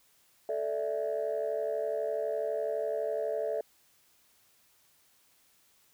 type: chord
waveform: sine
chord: A suspended fourth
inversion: none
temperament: equal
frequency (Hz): 440 / 587.3 / 659.3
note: A4 / D5 / E5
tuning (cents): 0 / 0 / 0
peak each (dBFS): -33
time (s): 0.49-3.61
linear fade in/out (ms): 2
effects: tanh soft clip ceiling -23 dBFS + white hiss -66 dBFS RMS until 5.93 s